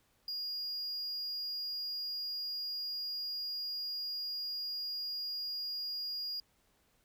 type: tone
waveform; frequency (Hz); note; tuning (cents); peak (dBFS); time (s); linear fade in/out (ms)
triangle; 4850; D#8; -45; -35; 0.28-6.4; 2
effects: pink hiss -72 dBFS RMS until 7.04 s